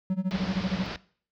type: tone with tremolo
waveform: triangle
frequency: 187.1 Hz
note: F#3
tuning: 20 cents sharp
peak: -20 dBFS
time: 0.1-0.86 s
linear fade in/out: 0 ms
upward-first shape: sine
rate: 13 Hz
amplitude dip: 95%
type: low-pass noise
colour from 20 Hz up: pink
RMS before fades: -35 dBFS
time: 0.31-0.96 s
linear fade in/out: 0 ms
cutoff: 5200 Hz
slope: 48 dB/octave
effects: noise-tail reverb RT60 0.5 s tail -20 dB re dry + high-pass 60 Hz 12 dB/octave